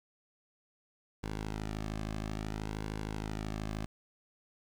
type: tone with flanger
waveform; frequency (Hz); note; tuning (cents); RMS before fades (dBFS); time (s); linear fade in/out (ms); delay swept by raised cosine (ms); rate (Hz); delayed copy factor
sawtooth; 53; G#1; +36; -38; 1.23-3.86; 5; 1.6 to 2.12; 0.59; -0.7
effects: low-pass 9000 Hz 12 dB/octave + 9-bit